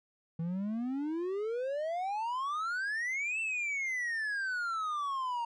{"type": "exponential two-way sweep", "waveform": "triangle", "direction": "up then down", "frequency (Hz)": [160.6, 2689, 924], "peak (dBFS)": -30, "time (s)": [0.39, 5.45], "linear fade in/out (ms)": 5, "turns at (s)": 3.4, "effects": ["resampled to 22050 Hz"]}